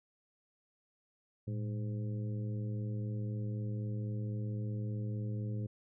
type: harmonic tone with a mistuned harmonic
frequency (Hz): 103.83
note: G#2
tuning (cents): 0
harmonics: 1 / 2 / 3 / 4 / 5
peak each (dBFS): -35 / -43 / -49 / -51 / -53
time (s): 1.47-5.67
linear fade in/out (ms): 10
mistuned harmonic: 1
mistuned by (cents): +130
effects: none